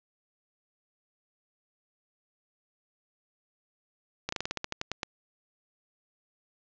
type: slowing click train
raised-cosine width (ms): 0.2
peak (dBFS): -14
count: 12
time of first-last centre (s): 4.29-5.032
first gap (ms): 34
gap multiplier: 1.13
effects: resampled to 16000 Hz + 9-bit